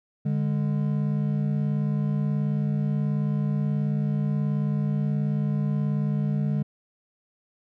triangle tone pair together, 146.83 / 205.4 Hz, D3 / G#3, 0 / -19 cents, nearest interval tritone, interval 581 cents, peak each -22 / -25 dBFS, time 0.25-6.63 s, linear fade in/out 10 ms, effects none

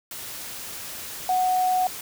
sine tone in noise, 738 Hz, F#5, 5 cents flat, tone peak -19 dBFS, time 1.29-1.87 s, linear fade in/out 2 ms, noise white, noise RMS -36 dBFS, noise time 0.11-2.01 s, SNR +14 dB, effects none

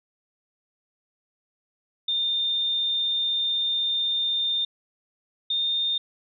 sine tone pair in turn, 3618 / 3639 Hz, A7 / A#7, +48 / -42 cents, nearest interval unison, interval 10 cents, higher second, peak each -22 dBFS, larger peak neither, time 2.08-4.65 / 5.5-5.98 s, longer first, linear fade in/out 5 ms, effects none

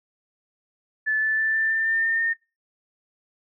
sine tone with pitch steps, 1740 / 1752.1 / 1764.3 / 1776.6 / 1788.9 / 1801.4 / 1813.9 / 1826.5 Hz, A6 / A6 / A6 / A6 / A6 / A6 / A#6 / A#6, -20 / -8 / +4 / +16 / +28 / +40 / -48 / -36 cents, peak -20 dBFS, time 1.06-2.34 s, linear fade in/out 20 ms, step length 160 ms, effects noise-tail reverb RT60 0.3 s tail -23 dB re dry

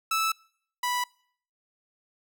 sawtooth tone pair in turn, 1312 / 985.3 Hz, E6 / B5, -9 / -4 cents, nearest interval perfect fourth, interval 495 cents, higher first, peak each -20 / -22 dBFS, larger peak first, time 0.11-0.32 / 0.83-1.04 s, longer neither, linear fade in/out 5 ms, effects noise-tail reverb RT60 0.6 s tail -25 dB re dry

